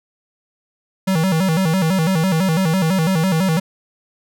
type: tone with vibrato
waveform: square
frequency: 174.61 Hz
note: F3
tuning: in tune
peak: -15 dBFS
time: 1.07-3.6 s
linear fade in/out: 10 ms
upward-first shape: square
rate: 6 Hz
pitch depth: 150 cents each way
effects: none